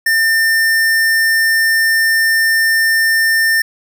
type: tone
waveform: square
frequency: 1800 Hz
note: A6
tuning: 39 cents sharp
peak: -11 dBFS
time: 0.06-3.62 s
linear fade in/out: 5 ms
effects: none